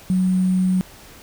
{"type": "tone with sample-and-hold", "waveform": "sine", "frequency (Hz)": 185, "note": "F#3", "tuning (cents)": 0, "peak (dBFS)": -15, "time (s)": [0.1, 0.81], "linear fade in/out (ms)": 0, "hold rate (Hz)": 8820, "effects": ["pink hiss -44 dBFS RMS until 1.22 s"]}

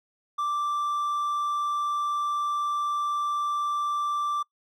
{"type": "tone", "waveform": "triangle", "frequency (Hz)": 1174, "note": "D6", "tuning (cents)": -1, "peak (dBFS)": -23, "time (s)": [0.38, 4.43], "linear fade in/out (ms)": 10, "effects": ["noise-tail reverb RT60 0.1 s tail -24 dB re dry"]}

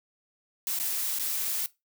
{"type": "noise with dropouts", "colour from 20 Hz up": "blue", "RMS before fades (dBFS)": -30, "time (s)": [0.67, 1.66], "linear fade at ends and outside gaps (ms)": 0, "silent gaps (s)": [[0.789, 0.799], [1.187, 1.196]], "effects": ["noise-tail reverb RT60 0.2 s tail -19 dB re dry"]}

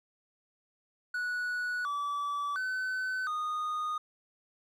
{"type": "tone with pitch steps", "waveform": "triangle", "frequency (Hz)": [1471, 1153, 1516, 1233], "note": ["F#6", "D6", "F#6", "D#6"], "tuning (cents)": [-11, -32, 42, -16], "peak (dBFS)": -29, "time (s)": [1.14, 3.98], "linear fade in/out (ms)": 5, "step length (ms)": 710, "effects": []}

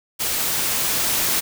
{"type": "noise with level ramp", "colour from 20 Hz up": "white", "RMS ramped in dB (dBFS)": [-23, -20], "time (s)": [0.19, 1.41], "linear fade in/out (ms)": 20, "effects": []}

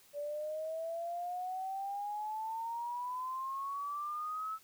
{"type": "exponential sweep", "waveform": "sine", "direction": "up", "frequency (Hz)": [575, 1311], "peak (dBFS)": -36, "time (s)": [0.13, 4.59], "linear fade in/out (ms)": 50, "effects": ["white hiss -63 dBFS RMS until 4.63 s"]}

